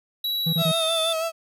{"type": "tone with pitch glide", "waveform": "square", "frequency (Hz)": [3906, 3541], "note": ["B7", "A7"], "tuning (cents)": [-20, 10], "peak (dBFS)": -24, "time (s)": [0.24, 1.13], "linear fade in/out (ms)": 5, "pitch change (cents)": -170, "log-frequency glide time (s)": [0.49, 0.94]}
{"type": "tone bursts", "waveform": "triangle", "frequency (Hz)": 163.9, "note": "E3", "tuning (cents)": -10, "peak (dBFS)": -19, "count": 3, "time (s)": [0.46, 0.72], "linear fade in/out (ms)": 10, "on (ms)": 72, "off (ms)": 22}
{"type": "tone with vibrato", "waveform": "35% pulse", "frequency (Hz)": 652, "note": "E5", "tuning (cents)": -19, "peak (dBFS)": -22, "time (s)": [0.57, 1.32], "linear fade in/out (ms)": 50, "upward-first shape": "sine", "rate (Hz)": 6.2, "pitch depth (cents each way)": 37}
{"effects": []}